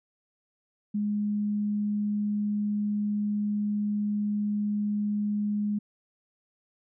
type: tone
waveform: sine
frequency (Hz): 207.7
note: G#3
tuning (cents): 0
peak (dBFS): -25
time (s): 0.94-5.79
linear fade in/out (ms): 10
effects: none